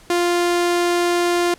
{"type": "tone", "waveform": "sawtooth", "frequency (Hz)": 349.2, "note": "F4", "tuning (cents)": 0, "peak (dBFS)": -12, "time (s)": [0.1, 1.54], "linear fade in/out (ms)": 2, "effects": ["pink hiss -48 dBFS RMS until 1.58 s", "low-pass 11000 Hz 12 dB/octave"]}